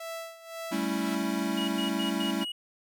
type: tone with tremolo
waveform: sawtooth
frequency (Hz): 660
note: E5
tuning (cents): +2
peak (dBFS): -31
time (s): 0-1.15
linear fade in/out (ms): 5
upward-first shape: sine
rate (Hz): 1.9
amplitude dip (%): 80
type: chord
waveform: square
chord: A dominant seventh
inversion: third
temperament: equal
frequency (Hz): 196 / 220 / 277.2 / 329.6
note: G3 / A3 / C#4 / E4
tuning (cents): 0 / 0 / 0 / 0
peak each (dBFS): -34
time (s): 0.71-2.45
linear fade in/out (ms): 20
type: tone bursts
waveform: triangle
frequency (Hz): 2902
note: F#7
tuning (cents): -34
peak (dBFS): -31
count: 5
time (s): 1.57-2.52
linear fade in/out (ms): 5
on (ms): 110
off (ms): 100
effects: none